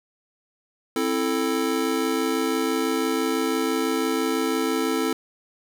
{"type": "chord", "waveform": "square", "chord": "A minor", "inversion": "first", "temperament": "just", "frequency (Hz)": [264, 330, 440], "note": ["C4", "E4", "A4"], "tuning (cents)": [16, 2, 0], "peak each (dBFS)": -27, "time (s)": [0.96, 5.13], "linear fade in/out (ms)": 2, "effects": []}